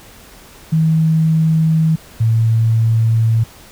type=tone pair in turn; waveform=sine; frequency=159.8 / 113 Hz; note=D#3 / A2; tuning=+47 / +47 cents; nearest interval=tritone; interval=600 cents; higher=first; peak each=-10 dBFS; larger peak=neither; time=0.72-1.96 / 2.2-3.44 s; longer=neither; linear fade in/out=10 ms; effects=pink hiss -41 dBFS RMS until 3.71 s